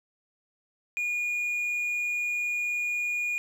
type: tone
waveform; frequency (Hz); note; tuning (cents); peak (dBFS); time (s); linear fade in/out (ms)
triangle; 2439; D#7; -35; -25; 0.97-3.38; 0
effects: none